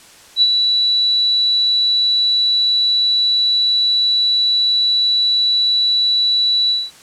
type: tone with ADSR envelope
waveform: sine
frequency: 3943 Hz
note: B7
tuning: 4 cents flat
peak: -7 dBFS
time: 0.36-6.91 s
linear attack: 59 ms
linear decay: 45 ms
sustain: -5 dB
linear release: 210 ms
effects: white hiss -43 dBFS RMS until 7.02 s + low-pass 9000 Hz 12 dB/octave